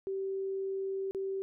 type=tone with dropouts; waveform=sine; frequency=386.9 Hz; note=G4; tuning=23 cents flat; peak=-32 dBFS; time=0.07-1.42 s; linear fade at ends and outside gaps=0 ms; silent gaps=1.11-1.148 s; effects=none